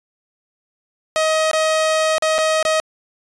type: tone with dropouts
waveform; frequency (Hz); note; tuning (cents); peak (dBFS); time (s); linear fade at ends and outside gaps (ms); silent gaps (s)
sawtooth; 631; D#5; +24; -11; 1.16-2.8; 0; 1.513-1.533 / 2.182-2.223 / 2.382-2.386 / 2.627-2.652
effects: resampled to 22050 Hz